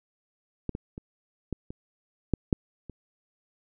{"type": "clicks", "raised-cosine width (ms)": 3, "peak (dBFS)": [-16, -20, -25, -17, -25, -10, -8, -27], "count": 8, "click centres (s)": [0.693, 0.751, 0.979, 1.527, 1.705, 2.337, 2.528, 2.897], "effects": []}